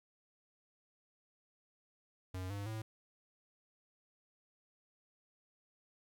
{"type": "tone with pitch steps", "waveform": "square", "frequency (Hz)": [92.5, 100.87, 110], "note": ["F#2", "G2", "A2"], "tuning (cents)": [0, 50, 0], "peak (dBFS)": -40, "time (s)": [2.34, 2.82], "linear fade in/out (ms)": 5, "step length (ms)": 160, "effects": ["12-bit"]}